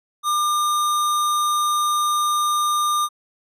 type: tone with sample-and-hold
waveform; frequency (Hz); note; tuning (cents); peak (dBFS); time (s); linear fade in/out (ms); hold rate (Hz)
sine; 1200; D6; +37; -17; 0.23-3.09; 50; 4900
effects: resampled to 32000 Hz